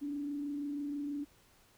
sine tone with frequency modulation, 288 Hz, D4, 34 cents flat, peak -35 dBFS, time 0.01-1.25 s, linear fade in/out 20 ms, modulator 26.2 Hz, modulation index 0.31, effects pink hiss -65 dBFS RMS until 1.77 s

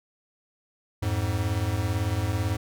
square beating tone pair, 87.31 / 105.31 Hz, F2 / G#2, 0 / +25 cents, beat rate 18 Hz, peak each -29 / -27 dBFS, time 1.02-2.57 s, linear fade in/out 10 ms, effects none

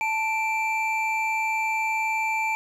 triangle tone pair together, 880.8 / 2349 Hz, A5 / D7, +2 / 0 cents, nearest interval octave + perfect fourth, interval 1698 cents, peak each -24 dBFS, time 0.01-2.55 s, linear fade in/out 0 ms, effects none

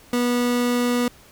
30% pulse tone, 243.6 Hz, B3, 24 cents flat, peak -16 dBFS, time 0.13-1.08 s, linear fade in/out 2 ms, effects pink hiss -50 dBFS RMS until 1.31 s

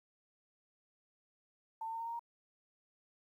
sine tone with pitch steps, 894 / 902.3 / 910.7 / 919.1 / 927.7 / 936.3 Hz, A5 / A5 / A#5 / A#5 / A#5 / A#5, +27 / +43 / -41 / -25 / -9 / +7 cents, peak -38 dBFS, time 1.81-2.194 s, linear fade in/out 5 ms, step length 64 ms, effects 12-bit

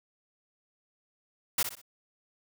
white noise with echo, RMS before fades -26 dBFS, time 1.58-1.63 s, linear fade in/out 5 ms, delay 62 ms, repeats 3, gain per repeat -9 dB, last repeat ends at 1.816 s, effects none

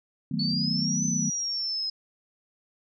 sine chord, B dominant seventh, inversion first, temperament equal, 155.56 / 185 / 220 / 246.9 Hz, D#3 / F#3 / A3 / B3, 0 / 0 / 0 / 0 cents, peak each -31 / -31 / -31 / -32 dBFS, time 0.31-1.3 s, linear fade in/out 5 ms
sine exponential two-way sweep, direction up then down, 4400 to 6100 to 5080 Hz, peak -27 dBFS, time 0.39-1.9 s, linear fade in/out 5 ms, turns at 1.05 s
effects none

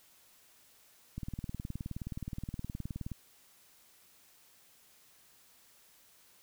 click train, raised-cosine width 5 ms, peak -26 dBFS, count 38, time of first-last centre 1.18-3.117 s, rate 19.1 Hz, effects white hiss -63 dBFS RMS until 6.42 s

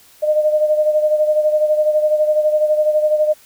sine beating tone pair, 608 / 620 Hz, D#5 / D#5, -40 / -6 cents, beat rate 12 Hz, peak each -13 / -20 dBFS, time 0.22-3.34 s, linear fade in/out 20 ms, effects white hiss -48 dBFS RMS until 3.45 s

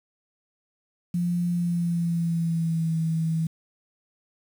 sine tone with pitch glide, 174.61 to 161.98 Hz, F3 to E3, 0 to -30 cents, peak -22 dBFS, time 1.14-3.47 s, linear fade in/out 5 ms, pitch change -130 cents, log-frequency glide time 1.5-2.97 s, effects 8-bit

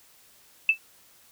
sine tone with exponential decay, 2637 Hz, E7, in tune, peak -12 dBFS, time 0.69-0.78 s, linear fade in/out 2 ms, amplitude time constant 19 ms, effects white hiss -57 dBFS RMS until 1.31 s

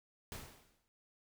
pink noise with exponential decay, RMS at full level -44 dBFS, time 0.32-0.88 s, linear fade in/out 0 ms, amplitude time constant 120 ms, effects none

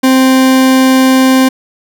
40% pulse tone, 261.6 Hz, C4, in tune, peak -4 dBFS, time 0.03-1.49 s, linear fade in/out 10 ms, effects none

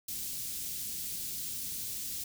white band-stop noise, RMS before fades -38 dBFS, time 0.08-2.24 s, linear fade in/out 5 ms, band 230 to 4200 Hz, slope 12 dB/octave, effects none

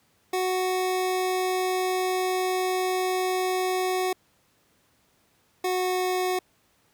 25% pulse tone pair in turn, 370 / 367.4 Hz, F#4 / F#4, 0 / -12 cents, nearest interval unison, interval 12 cents, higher first, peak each -20 dBFS, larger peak neither, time 0.33-4.13 / 5.64-6.39 s, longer first, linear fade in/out 5 ms, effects pink hiss -65 dBFS RMS until 6.93 s + high-pass 80 Hz 12 dB/octave

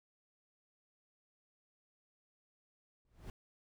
brown noise with exponential growth, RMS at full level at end -42 dBFS, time 3.05-3.3 s, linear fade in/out 1 ms, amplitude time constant 54 ms, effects none

